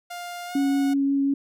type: tone with pitch glide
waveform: sawtooth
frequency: 703 to 731.2 Hz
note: F5 to F#5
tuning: +11 to -21 cents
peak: -29 dBFS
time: 0.1-0.94 s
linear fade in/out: 10 ms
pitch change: +68 cents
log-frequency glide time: 0.46-0.6 s
type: tone with vibrato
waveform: sine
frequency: 277.2 Hz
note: C#4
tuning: in tune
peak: -19 dBFS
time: 0.55-1.34 s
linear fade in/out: 5 ms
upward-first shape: triangle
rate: 5.6 Hz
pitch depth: 9 cents each way
effects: none